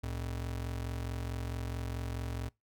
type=ring-modulated tone; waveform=square; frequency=87.31 Hz; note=F2; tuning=in tune; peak=-33 dBFS; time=0.03-2.49 s; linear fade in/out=10 ms; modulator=22.3 Hz; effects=noise-tail reverb RT60 0.2 s tail -24 dB re dry